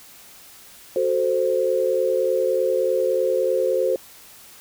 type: chord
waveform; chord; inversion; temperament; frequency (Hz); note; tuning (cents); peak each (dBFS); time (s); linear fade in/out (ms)
sine; F# diminished; none; equal; 370 / 440 / 523.3; F#4 / A4 / C5; 0 / 0 / 0; -24 / -24 / -20; 0.96-3.96; 2
effects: white hiss -46 dBFS RMS until 4.6 s